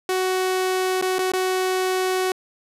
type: tone with dropouts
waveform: sawtooth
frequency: 372.4 Hz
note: F#4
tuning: 11 cents sharp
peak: -16 dBFS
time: 0.09-2.32 s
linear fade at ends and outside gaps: 2 ms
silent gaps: 1.014-1.023 / 1.185-1.19 / 1.319-1.335 s
effects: resampled to 32000 Hz + 9-bit